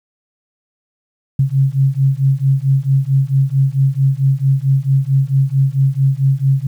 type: beating tone pair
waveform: sine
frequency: 133.6 / 138.1 Hz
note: C3 / C#3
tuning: +36 / -6 cents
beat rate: 4.5 Hz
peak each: -14 dBFS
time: 1.39-6.67 s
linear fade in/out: 5 ms
effects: 8-bit